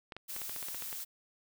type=clicks; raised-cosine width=0.3 ms; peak=-27 dBFS; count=11; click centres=0.122 / 0.166 / 0.364 / 0.417 / 0.495 / 0.563 / 0.628 / 0.685 / 0.746 / 0.823 / 0.928 s
type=noise; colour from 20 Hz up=blue; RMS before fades=-41 dBFS; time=0.28-1.05 s; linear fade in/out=20 ms
effects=none